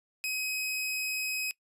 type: tone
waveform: sawtooth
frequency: 2533 Hz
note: D#7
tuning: 30 cents sharp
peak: -27 dBFS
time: 0.24-1.51 s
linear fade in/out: 0 ms
effects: noise-tail reverb RT60 0.1 s tail -21 dB re dry + resampled to 32000 Hz